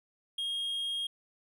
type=tone; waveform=triangle; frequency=3251 Hz; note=G#7; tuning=38 cents flat; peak=-30 dBFS; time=0.38-1.07 s; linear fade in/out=5 ms; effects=none